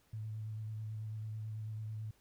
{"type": "tone with vibrato", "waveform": "sine", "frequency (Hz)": 108.7, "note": "A2", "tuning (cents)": -21, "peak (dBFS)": -39, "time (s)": [0.13, 2.11], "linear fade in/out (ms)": 5, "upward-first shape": "square", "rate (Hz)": 9.1, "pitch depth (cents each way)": 16, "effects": ["pink hiss -71 dBFS RMS until 2.2 s"]}